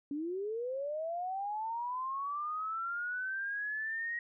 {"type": "linear sweep", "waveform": "sine", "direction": "up", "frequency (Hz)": [277.2, 1895], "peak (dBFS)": -34, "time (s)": [0.11, 4.19], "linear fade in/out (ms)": 2, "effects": []}